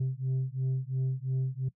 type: beating tone pair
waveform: sine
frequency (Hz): 129.6 / 132.5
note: C3 / C3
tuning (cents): -16 / +22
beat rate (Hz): 2.9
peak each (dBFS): -29 / -29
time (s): 0-1.69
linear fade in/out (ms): 10
effects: noise-tail reverb RT60 0.1 s tail -18 dB re dry + tanh soft clip ceiling -25 dBFS